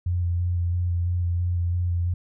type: tone with vibrato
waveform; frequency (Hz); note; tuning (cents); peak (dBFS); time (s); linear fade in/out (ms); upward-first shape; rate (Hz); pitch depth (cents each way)
sine; 87.6; F2; +6; -21; 0.06-2.14; 5; square; 3; 17
effects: none